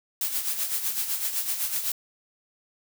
blue noise with tremolo, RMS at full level -26 dBFS, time 0.21-1.92 s, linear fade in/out 2 ms, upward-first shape sine, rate 7.9 Hz, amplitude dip 60%, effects none

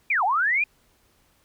sine linear two-way sweep, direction down then up, 2489 to 699 to 2489 Hz, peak -19 dBFS, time 0.1-0.64 s, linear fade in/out 5 ms, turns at 0.24 s, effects pink hiss -63 dBFS RMS until 1.44 s

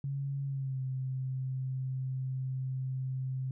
sine tone with pitch glide, 138.59 to 130.81 Hz, C#3 to C3, 0 to 0 cents, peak -32 dBFS, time 0.04-3.51 s, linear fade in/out 2 ms, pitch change -100 cents, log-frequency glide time 0.45-0.81 s, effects none

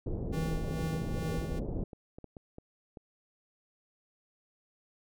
pink low-pass noise, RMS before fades -35 dBFS, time 0.06-1.84 s, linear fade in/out 5 ms, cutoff 520 Hz, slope 24 dB/octave
square tone with tremolo, 160.9 Hz, E3, 42 cents flat, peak -33 dBFS, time 0.32-1.6 s, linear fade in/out 20 ms, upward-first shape sine, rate 2.3 Hz, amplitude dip 55%
clicks, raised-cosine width 2 ms, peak -32 dBFS, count 8, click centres 1.349 / 1.543 / 1.932 / 2.185 / 2.243 / 2.368 / 2.584 / 2.972 s
effects none

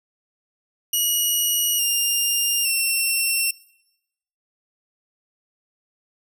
10% pulse tone with pitch steps, 2904 / 2805 / 2710 Hz, F#7 / F7 / E7, -33 / +7 / +47 cents, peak -11 dBFS, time 0.93-3.51 s, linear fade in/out 5 ms, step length 860 ms, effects noise-tail reverb RT60 0.9 s tail -22 dB re dry

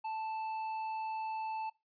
triangle tone with tanh clipping, 880 Hz, A5, in tune, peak -37 dBFS, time 0.04-1.7 s, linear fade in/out 10 ms, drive 11 dB, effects noise-tail reverb RT60 0.2 s tail -20 dB re dry + resampled to 11025 Hz

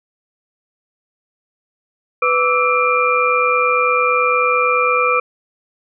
sine tone cluster, 496.5 / 1164 / 1313 / 2385 Hz, B4 / D6 / E6 / D7, +9 / -16 / -7 / +26 cents, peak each -18 dBFS, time 2.22-5.2 s, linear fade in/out 5 ms, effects none

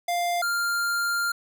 square tone pair in turn, 698.5 / 1397 Hz, F5 / F6, 0 / 0 cents, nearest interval octave, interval 1200 cents, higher second, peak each -24 dBFS, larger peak neither, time 0.08-0.42 / 0.42-1.32 s, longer second, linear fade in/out 5 ms, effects none

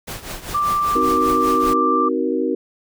pink noise with tremolo, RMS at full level -28 dBFS, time 0.07-1.74 s, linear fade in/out 10 ms, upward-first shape triangle, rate 5.1 Hz, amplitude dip 80%
sine tone, 1178 Hz, D6, 5 cents sharp, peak -16 dBFS, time 0.54-2.09 s, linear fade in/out 10 ms
sine chord, C half-diminished seventh, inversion none, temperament just, 261.6 / 314 / 376.7 / 470.9 Hz, C4 / Eb4 / Gb4 / Bb4, 0 / +16 / +31 / +18 cents, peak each -23 dBFS, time 0.95-2.55 s, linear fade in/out 5 ms
effects none

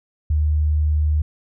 sine tone, 75.9 Hz, D#2, 42 cents flat, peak -15 dBFS, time 0.3-1.22 s, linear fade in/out 5 ms, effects none

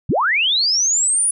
sine linear sweep, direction up, 70.2 to 9930 Hz, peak -14 dBFS, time 0.09-1.31 s, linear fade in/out 5 ms, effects none

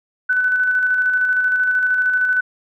sine tone with tremolo, 1500 Hz, F#6, 23 cents sharp, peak -13 dBFS, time 0.29-2.41 s, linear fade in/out 10 ms, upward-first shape square, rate 13 Hz, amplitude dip 30%, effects none

